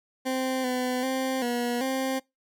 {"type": "tone with pitch steps", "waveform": "20% pulse", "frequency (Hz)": [260.3, 252.1, 262.3, 241, 264], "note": ["C4", "B3", "C4", "B3", "C4"], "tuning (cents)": [-9, 36, 4, -42, 16], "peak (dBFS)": -21, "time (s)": [0.25, 2.2], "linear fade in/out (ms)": 20, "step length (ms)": 390, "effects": ["noise-tail reverb RT60 0.2 s tail -24 dB re dry"]}